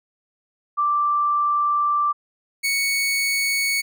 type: tone pair in turn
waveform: sine / sawtooth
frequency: 1174.7 / 2222 Hz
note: D6 / C#7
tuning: 0 / +4 cents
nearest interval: major seventh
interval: 1104 cents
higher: second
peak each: -17 / -16 dBFS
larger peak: second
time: 0.77-2.13 / 2.63-3.82 s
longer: first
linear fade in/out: 20 ms
effects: none